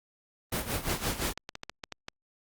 pink noise with tremolo, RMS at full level -29 dBFS, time 0.52-1.33 s, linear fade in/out 5 ms, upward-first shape sine, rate 5.8 Hz, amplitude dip 75%
clicks, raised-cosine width 0.2 ms, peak -20 dBFS, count 8, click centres 1.376 / 1.491 / 1.554 / 1.634 / 1.696 / 1.838 / 1.923 / 2.084 s
effects Opus 32 kbps

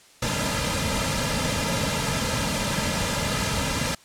pink noise with comb filter, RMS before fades -25 dBFS, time 0.22-3.95 s, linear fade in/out 5 ms, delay 2.7 ms, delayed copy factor -0.75, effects white hiss -53 dBFS RMS until 4.04 s + low-pass 9000 Hz 12 dB/octave

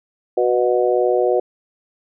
harmonic tone with a mistuned harmonic, 123.1 Hz, B2, 5 cents flat, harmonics 3 / 4 / 5 / 6, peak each -18 / -18 / -21 / -23 dBFS, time 0.37-1.4 s, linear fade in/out 5 ms, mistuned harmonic 6, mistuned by -20 cents, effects none

